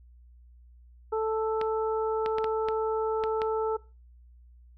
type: harmonic tone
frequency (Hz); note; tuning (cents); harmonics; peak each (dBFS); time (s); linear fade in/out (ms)
440; A4; 0; 1 / 2 / 3; -26 / -33 / -36; 1.12-3.77; 10
type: clicks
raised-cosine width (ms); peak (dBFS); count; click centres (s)
0.3; -18; 7; 1.614 / 2.261 / 2.384 / 2.443 / 2.686 / 3.238 / 3.418
effects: noise-tail reverb RT60 0.3 s tail -20 dB re dry + added 60 Hz sine -51 dBFS peak until 4.77 s